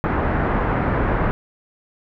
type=low-pass noise; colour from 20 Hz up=pink; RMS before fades=-20 dBFS; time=0.04-1.31 s; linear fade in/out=0 ms; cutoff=1700 Hz; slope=24 dB/octave; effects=none